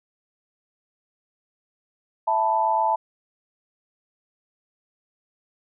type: chord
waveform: sine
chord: E suspended fourth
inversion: none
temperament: equal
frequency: 659.3 / 880 / 987.8 Hz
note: E5 / A5 / B5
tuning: 0 / 0 / 0 cents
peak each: -26 / -20 / -26 dBFS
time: 2.27-2.96 s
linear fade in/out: 10 ms
effects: none